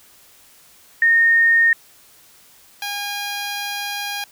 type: tone pair in turn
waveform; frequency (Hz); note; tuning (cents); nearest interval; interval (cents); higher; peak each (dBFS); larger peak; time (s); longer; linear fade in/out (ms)
sine / 10% pulse; 1840 / 814.4; A#6 / G#5; -23 / -34; octave + major second; 1411; first; -11 / -16; first; 1.02-1.73 / 2.82-4.24; second; 2
effects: white hiss -50 dBFS RMS until 4.31 s